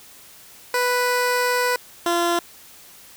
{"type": "tone pair in turn", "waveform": "15% pulse", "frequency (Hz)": [493.9, 343.8], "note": ["B4", "F4"], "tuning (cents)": [0, -27], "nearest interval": "tritone", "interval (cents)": 627, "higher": "first", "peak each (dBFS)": -12, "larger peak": "neither", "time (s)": [[0.74, 1.76], [2.06, 2.39]], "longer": "first", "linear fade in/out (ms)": 2, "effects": ["white hiss -46 dBFS RMS until 3.16 s"]}